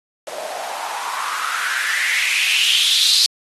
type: noise with band-pass filter sweep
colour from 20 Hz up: blue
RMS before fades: -20 dBFS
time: 0.27-3.26 s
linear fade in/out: 0 ms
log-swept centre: 570 to 4400 Hz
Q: 5.3
effects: AAC 32 kbps